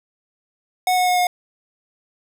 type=tone with pitch steps; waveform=square; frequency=734 / 728.9 / 723.9 / 718.9 Hz; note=F#5 / F#5 / F#5 / F5; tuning=-14 / -26 / -38 / +50 cents; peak=-16 dBFS; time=0.87-1.27 s; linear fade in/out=2 ms; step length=100 ms; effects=none